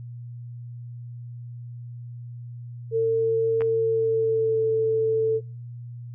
sine tone with pitch glide, 451.1 to 443.1 Hz, A4 to A4, +43 to +12 cents, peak -19 dBFS, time 2.91-5.41 s, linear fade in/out 50 ms, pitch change -31 cents, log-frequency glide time 3.74-4.61 s
clicks, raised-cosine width 0.5 ms, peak -20 dBFS, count 2, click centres 3.608 / 3.619 s
effects noise-tail reverb RT60 0.4 s tail -26 dB re dry + added 120 Hz sine -35 dBFS peak until 6.14 s

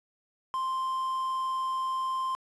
triangle tone, 1046.5 Hz, C6, in tune, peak -26 dBFS, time 0.54-2.35 s, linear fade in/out 0 ms, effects resampled to 22050 Hz + 9-bit

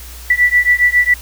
sine beating tone pair, 1961 / 1968.3 Hz, B6 / B6, -13 / -6 cents, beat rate 7.3 Hz, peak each -12 dBFS, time 0.3-1.14 s, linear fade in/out 5 ms, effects added 60 Hz sine -32 dBFS peak until 1.21 s + white hiss -36 dBFS RMS until 1.21 s

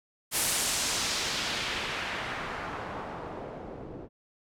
white noise with low-pass filter sweep, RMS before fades -33 dBFS, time 0.31-4.09 s, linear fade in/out 50 ms, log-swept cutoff 12000 to 360 Hz, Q 1.1, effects none

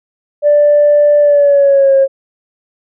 sine tone with pitch glide, 587.3 to 541.7 Hz, D5 to C#5, 0 to -40 cents, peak -4 dBFS, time 0.42-2.08 s, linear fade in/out 50 ms, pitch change -140 cents, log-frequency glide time 1.2-1.95 s, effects tanh soft clip ceiling -1 dBFS

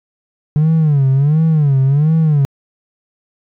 triangle tone with vibrato, 146.83 Hz, D3, in tune, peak -6 dBFS, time 0.56-2.45 s, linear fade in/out 0 ms, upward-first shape sine, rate 1.4 Hz, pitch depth 170 cents each way, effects tanh soft clip ceiling -4 dBFS

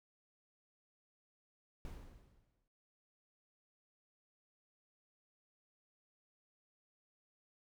brown noise with exponential decay, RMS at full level -45 dBFS, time 1.85-2.68 s, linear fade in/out 1 ms, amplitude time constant 180 ms, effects none

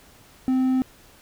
triangle tone, 259.1 Hz, C4, 17 cents flat, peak -16 dBFS, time 0.48-0.82 s, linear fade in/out 0 ms, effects pink hiss -52 dBFS RMS until 1.21 s

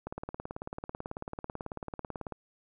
click train, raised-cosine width 1 ms, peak -23 dBFS, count 42, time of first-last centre 0.07-2.323 s, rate 18.2 Hz, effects none

